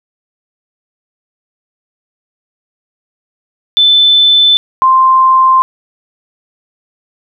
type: tone pair in turn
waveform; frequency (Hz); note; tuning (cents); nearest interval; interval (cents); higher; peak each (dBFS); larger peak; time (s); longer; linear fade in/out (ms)
sine; 3520 / 1046.5; A7 / C6; 0 / 0; octave + major sixth; 2100; first; -4; neither; 3.77-4.57 / 4.82-5.62; neither; 0
effects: none